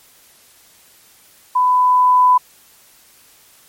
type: tone with level ramp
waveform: sine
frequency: 1000 Hz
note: B5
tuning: 21 cents sharp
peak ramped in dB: -11 to -7 dBFS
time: 1.55-2.38 s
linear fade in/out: 10 ms
effects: white hiss -49 dBFS RMS until 3.68 s + MP3 64 kbps